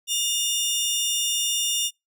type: tone pair together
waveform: 20% pulse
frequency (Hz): 2844 / 3583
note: F7 / A7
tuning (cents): +31 / +31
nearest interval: major third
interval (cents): 400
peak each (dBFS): -20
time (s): 0.07-1.91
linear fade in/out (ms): 50
effects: noise-tail reverb RT60 0.2 s tail -26 dB re dry